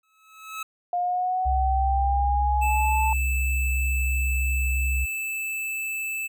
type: tone with exponential growth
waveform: 25% pulse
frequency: 1294 Hz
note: E6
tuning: 32 cents flat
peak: -25 dBFS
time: 0.03-0.63 s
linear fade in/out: 5 ms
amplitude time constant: 130 ms
type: linear sweep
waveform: sine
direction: up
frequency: 706 to 880 Hz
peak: -22 dBFS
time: 0.93-3.13 s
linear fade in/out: 2 ms
type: tone with vibrato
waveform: sine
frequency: 65.9 Hz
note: C2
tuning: 13 cents sharp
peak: -22 dBFS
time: 1.45-5.06 s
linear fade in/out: 20 ms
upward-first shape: triangle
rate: 3 Hz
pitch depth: 11 cents each way
type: tone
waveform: square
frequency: 2631 Hz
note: E7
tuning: 4 cents flat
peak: -28 dBFS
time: 2.61-6.28 s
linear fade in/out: 20 ms
effects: none